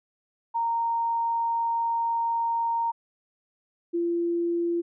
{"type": "tone pair in turn", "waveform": "sine", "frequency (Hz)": [926, 342.1], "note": ["A#5", "F4"], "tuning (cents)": [-12, -36], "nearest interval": "octave + perfect fourth", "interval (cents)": 1724, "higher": "first", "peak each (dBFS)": -23, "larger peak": "neither", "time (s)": [[0.54, 2.92], [3.93, 4.82]], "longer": "first", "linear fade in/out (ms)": 20, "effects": []}